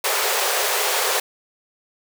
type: high-pass noise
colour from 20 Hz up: pink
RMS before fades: -21 dBFS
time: 0.04-1.2 s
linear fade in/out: 5 ms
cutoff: 390 Hz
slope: 96 dB/octave
effects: none